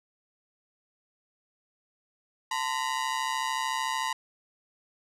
sawtooth ring-modulated tone, 961 Hz, B5, 48 cents flat, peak -21 dBFS, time 2.51-4.13 s, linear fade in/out 5 ms, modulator 66.7 Hz, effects low-pass 9000 Hz 12 dB/octave

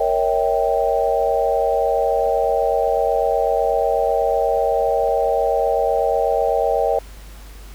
sine chord, A# diminished seventh, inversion none, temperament equal with one note detuned, 466.2 / 554.4 / 642.3 / 784 Hz, A#4 / C#5 / E5 / G5, 0 / 0 / -45 / 0 cents, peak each -21 dBFS, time 0-6.99 s, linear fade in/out 5 ms, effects added 50 Hz sine -36 dBFS peak until 7.74 s + pink hiss -45 dBFS RMS until 7.74 s

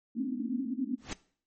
white band-pass noise, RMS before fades -33 dBFS, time 0.15-0.96 s, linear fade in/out 20 ms, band 230 to 280 Hz, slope 96 dB/octave
pink noise with exponential growth, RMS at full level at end -33 dBFS, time 0.98-1.13 s, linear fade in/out 0 ms, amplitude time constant 32 ms
effects noise-tail reverb RT60 0.5 s tail -19 dB re dry + MP3 32 kbps

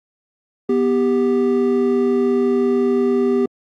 triangle tone pair together, 245.8 / 394.4 Hz, B3 / G4, -8 / +11 cents, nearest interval minor sixth, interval 819 cents, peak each -16 / -14 dBFS, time 0.69-3.46 s, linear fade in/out 5 ms, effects Opus 48 kbps

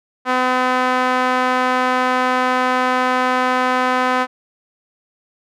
sawtooth tone with band-pass filter, 254 Hz, B3, 49 cents sharp, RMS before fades -17 dBFS, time 0.25-4.27 s, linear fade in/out 50 ms, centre 1200 Hz, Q 1.3, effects none

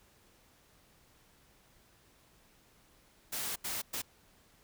white noise bursts at uneven times, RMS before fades -37 dBFS, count 3, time 3.32-3.56 / 3.64-3.82 / 3.93-4.02 s, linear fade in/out 10 ms, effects pink hiss -65 dBFS RMS until 4.63 s

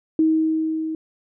sine tone with level ramp, 317.4 Hz, D#4, 35 cents sharp, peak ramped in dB -13 to -24 dBFS, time 0.19-0.95 s, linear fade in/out 2 ms, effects none

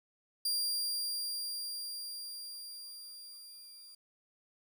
sawtooth tone with level ramp, 4770 Hz, D8, 26 cents sharp, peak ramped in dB -27 to -49 dBFS, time 0.45-3.95 s, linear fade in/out 5 ms, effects 11-bit

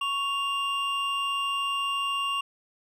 triangle tone pair together, 1110.6 / 2794 Hz, C#6 / F7, +3 / 0 cents, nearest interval octave + major third, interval 1597 cents, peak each -27 dBFS, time 0.01-2.41 s, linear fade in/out 5 ms, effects resampled to 32000 Hz

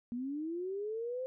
sine linear sweep, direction up, 233.1 to 523.3 Hz, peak -35 dBFS, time 0.12-1.26 s, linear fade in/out 0 ms, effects none

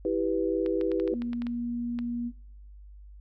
sine chord, E minor, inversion none, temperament equal with one note detuned, 328.3 / 392 / 493.9 Hz, E4 / G4 / B4, -7 / 0 / 0 cents, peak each -29 dBFS, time 0.05-1.14 s, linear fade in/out 2 ms
clicks, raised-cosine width 0.3 ms, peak -26 dBFS, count 10, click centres 0.662 / 0.812 / 0.917 / 0.999 / 1.077 / 1.22 / 1.332 / 1.42 / 1.468 / 1.989 s
sine tone, 238.6 Hz, A#3, 41 cents sharp, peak -29 dBFS, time 1.11-2.32 s, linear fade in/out 50 ms
effects noise-tail reverb RT60 0.8 s tail -22 dB re dry + added 50 Hz sine -45 dBFS peak until 3.2 s

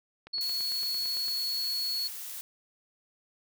click train, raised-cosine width 0.3 ms, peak -30 dBFS, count 10, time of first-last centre 0.27-1.282 s, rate 8.89 Hz
sine tone, 4369 Hz, C#8, 26 cents flat, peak -29 dBFS, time 0.33-2.08 s, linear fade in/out 10 ms
blue noise, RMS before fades -40 dBFS, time 0.41-2.41 s, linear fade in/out 0 ms
effects none

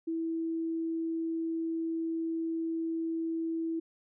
sine tone, 327.6 Hz, E4, 11 cents flat, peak -30 dBFS, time 0.07-3.8 s, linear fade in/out 10 ms, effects none

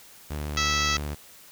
sawtooth tone with pitch glide, 74.3 to 73.62 Hz, D2 to D2, +21 to +5 cents, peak -26 dBFS, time 0.3-1.15 s, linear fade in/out 10 ms, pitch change -16 cents, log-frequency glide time 0.48-0.91 s
harmonic tone, 655 Hz, E5, 11 cents flat, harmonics 2 / 3 / 4 / 5 / 6 / 7 / 8 / 9 / 10, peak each -28 / -30 / -31 / -32 / -33 / -33 / -34 / -35 / -35 dBFS, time 0.57-0.97 s, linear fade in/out 2 ms
effects white hiss -50 dBFS RMS until 1.51 s

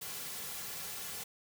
white noise with comb filter, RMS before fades -42 dBFS, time 0.01-1.24 s, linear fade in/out 10 ms, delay 3.2 ms, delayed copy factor -0.55, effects none

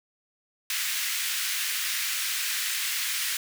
pink high-pass noise, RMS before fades -29 dBFS, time 0.7-3.37 s, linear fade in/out 2 ms, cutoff 1700 Hz, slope 24 dB/octave, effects none

